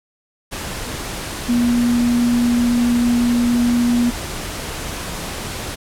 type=tone in noise; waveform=sine; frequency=240 Hz; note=B3; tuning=49 cents flat; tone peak=-13 dBFS; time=1.48-4.11 s; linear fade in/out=20 ms; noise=pink; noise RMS=-27 dBFS; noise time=0.51-5.76 s; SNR=+11 dB; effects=low-pass 12000 Hz 12 dB/octave